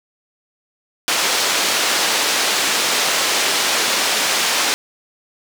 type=band-pass noise; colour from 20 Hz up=white; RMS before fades=-18 dBFS; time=1.08-4.74 s; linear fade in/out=0 ms; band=310 to 5700 Hz; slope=12 dB/octave; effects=none